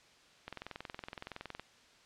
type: click train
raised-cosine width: 0.3 ms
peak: -26 dBFS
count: 25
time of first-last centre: 0.48-1.596 s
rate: 21.5 Hz
effects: white hiss -62 dBFS RMS until 2.05 s + low-pass 5000 Hz 12 dB/octave